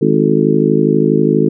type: harmonic tone with a mistuned harmonic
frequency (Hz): 52.3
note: G#1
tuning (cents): +13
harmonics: 3 / 4 / 5 / 6 / 7 / 8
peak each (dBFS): -16 / -16 / -16 / -16 / -16 / -16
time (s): 0.01-1.49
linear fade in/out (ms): 10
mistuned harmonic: 8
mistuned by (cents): +70
effects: none